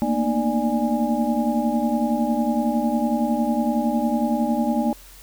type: tone cluster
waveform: sine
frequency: 226.2 / 237.1 / 303.3 / 590 / 825 Hz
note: A3 / A#3 / D#4 / D5 / G#5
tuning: +48 / +30 / -44 / +8 / -12 cents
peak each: -25 / -22 / -27 / -28 / -27 dBFS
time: 0.02-4.93 s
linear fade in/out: 0 ms
effects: added 44 Hz sine -46 dBFS peak until 5.22 s + white hiss -47 dBFS RMS until 5.22 s